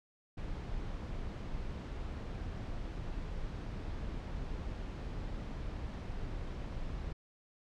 brown noise, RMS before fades -40 dBFS, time 0.37-7.13 s, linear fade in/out 10 ms, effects low-pass 5000 Hz 12 dB/octave

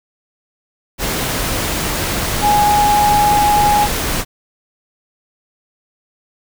sine tone in noise, 830.6 Hz, G#5, in tune, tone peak -10 dBFS, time 2.41-3.88 s, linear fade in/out 50 ms, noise pink, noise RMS -19 dBFS, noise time 0.98-4.25 s, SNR +6 dB, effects none

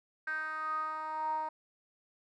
10% pulse tone with band-pass filter sweep, 311.8 Hz, D#4, 4 cents sharp, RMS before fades -36 dBFS, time 0.27-1.49 s, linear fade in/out 5 ms, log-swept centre 1600 to 850 Hz, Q 8.9, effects none

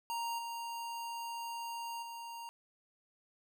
square tone with level steps, 932.3 Hz, A#5, in tune, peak -36 / -40 / -44 dBFS, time 0.1-2.49 s, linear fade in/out 0 ms, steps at 0.38 / 2.02 s, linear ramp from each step 10 ms, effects none

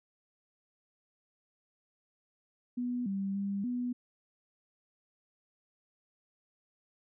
sine tone with pitch steps, 245.5 / 195.7 / 198.9 / 245.9 Hz, B3 / G3 / G3 / B3, -10 / -3 / +25 / -7 cents, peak -31 dBFS, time 2.77-3.93 s, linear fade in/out 10 ms, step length 290 ms, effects none

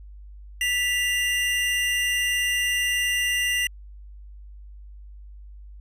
square tone pair together, 1969.5 / 2794 Hz, B6 / F7, -5 / 0 cents, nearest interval tritone, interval 605 cents, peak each -25 dBFS, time 0.61-3.67 s, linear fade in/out 2 ms, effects added 50 Hz sine -40 dBFS peak until 5.8 s + resampled to 32000 Hz

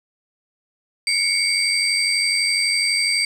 sine tone cluster, 2186 / 2278 / 4683 / 8380 Hz, C#7 / C#7 / D8 / C9, -25 / +47 / -6 / +2 cents, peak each -23 / -25 / -20 / -25 dBFS, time 1.07-3.25 s, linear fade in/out 2 ms, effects 7-bit

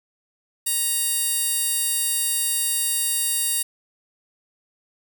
15% pulse tone with high-pass filter, 940 Hz, A#5, 14 cents sharp, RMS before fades -23 dBFS, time 0.66-3.63 s, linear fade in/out 10 ms, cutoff 8000 Hz, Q 0.94, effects none

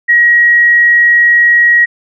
sine tone, 1900 Hz, A#6, 33 cents sharp, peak -4 dBFS, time 0.08-1.86 s, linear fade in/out 20 ms, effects none

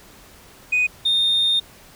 sine tone pair in turn, 2489 / 3655 Hz, D#7 / A#7, 0 / -35 cents, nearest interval perfect fifth, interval 665 cents, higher second, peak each -14 dBFS, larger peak neither, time 0.72-0.87 / 1.05-1.6 s, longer second, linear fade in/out 10 ms, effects tanh soft clip ceiling -13 dBFS + pink hiss -47 dBFS RMS until 1.95 s

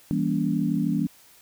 sine chord, E diminished seventh, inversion none, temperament just, 164.81 / 197.78 / 237.3 / 284.8 Hz, E3 / G3 / Bb3 / Db4, 0 / +16 / +31 / +47 cents, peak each -27 dBFS, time 0.11-1.07 s, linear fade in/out 0 ms, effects white hiss -54 dBFS RMS until 1.41 s

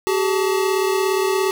square tone cluster, 381 / 418.2 / 880 Hz, G4 / G#4 / A5, -49 / +12 / 0 cents, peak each -19 / -25 / -27 dBFS, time 0.07-1.51 s, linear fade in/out 0 ms, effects none

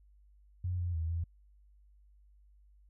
sine tone with pitch steps, 89.8 / 87.7 / 81 / 83.9 Hz, F2 / F2 / E2 / E2, +49 / +8 / -30 / +31 cents, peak -31 dBFS, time 0.64-1.24 s, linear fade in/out 5 ms, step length 150 ms, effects added 50 Hz sine -59 dBFS peak until 2.89 s

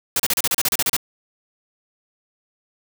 white noise bursts, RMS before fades -19 dBFS, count 12, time 0.16-0.966 s, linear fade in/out 2 ms, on 36 ms, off 34 ms, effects none

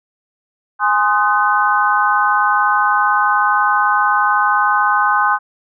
sine chord, Ab dominant seventh, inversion none, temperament equal with one note detuned, 830.6 / 1046.5 / 1244.5 / 1512.8 Hz, Ab5 / C6 / Eb6 / Gb6, 0 / 0 / 0 / +38 cents, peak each -17 dBFS, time 0.79-5.39 s, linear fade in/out 50 ms, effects none

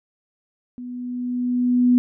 sine tone with level ramp, 246.9 Hz, B3, in tune, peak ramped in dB -31 to -11 dBFS, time 0.78-1.98 s, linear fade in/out 0 ms, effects none

